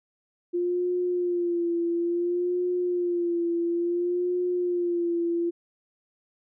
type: tone with vibrato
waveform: sine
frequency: 349.2 Hz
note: F4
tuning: in tune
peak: -23 dBFS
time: 0.53-5.51 s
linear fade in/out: 20 ms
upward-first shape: sine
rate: 0.58 Hz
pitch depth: 45 cents each way
effects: none